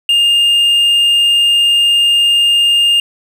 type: tone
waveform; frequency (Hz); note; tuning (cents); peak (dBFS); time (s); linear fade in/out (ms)
triangle; 2817; F7; +14; -6; 0.09-3; 2
effects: 7-bit